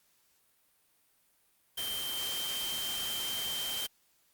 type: tone in noise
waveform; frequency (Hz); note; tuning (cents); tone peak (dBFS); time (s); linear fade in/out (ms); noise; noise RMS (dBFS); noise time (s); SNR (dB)
sine; 3136; G7; 0; -35; 1.77-3.87; 10; white; -38; 1.77-3.87; 0
effects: white hiss -70 dBFS RMS until 4.33 s + Opus 48 kbps